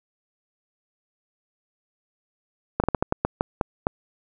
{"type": "slowing click train", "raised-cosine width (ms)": 1, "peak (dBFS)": -6, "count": 10, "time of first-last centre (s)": [2.8, 3.869], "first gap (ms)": 38, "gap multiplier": 1.27, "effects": []}